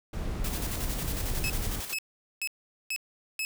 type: noise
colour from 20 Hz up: brown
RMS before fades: -32 dBFS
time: 0.13-1.81 s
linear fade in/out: 5 ms
type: noise with tremolo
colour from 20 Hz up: white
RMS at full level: -36 dBFS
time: 0.44-1.94 s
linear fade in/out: 5 ms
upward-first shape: square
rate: 11 Hz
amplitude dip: 45%
type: tone bursts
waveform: sawtooth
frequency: 2588 Hz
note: E7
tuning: 32 cents flat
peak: -26 dBFS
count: 5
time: 1.44-3.45 s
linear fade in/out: 0 ms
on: 58 ms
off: 430 ms
effects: none